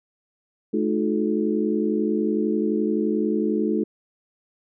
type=harmonic tone with a mistuned harmonic; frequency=71.9 Hz; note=D2; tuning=36 cents flat; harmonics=3 / 4 / 5 / 6; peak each=-24 / -25 / -26 / -27 dBFS; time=0.73-3.84 s; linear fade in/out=10 ms; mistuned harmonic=4; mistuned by=+120 cents; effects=none